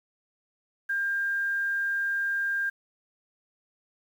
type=tone with quantisation; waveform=sine; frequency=1600 Hz; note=G6; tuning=35 cents sharp; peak=-25 dBFS; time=0.89-2.7 s; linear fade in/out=10 ms; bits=9; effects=none